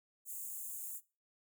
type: high-pass noise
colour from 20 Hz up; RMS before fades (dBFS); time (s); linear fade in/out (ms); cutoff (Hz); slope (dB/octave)
white; -44; 0.25-1.01; 50; 6700; 96
effects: noise-tail reverb RT60 0.3 s tail -20 dB re dry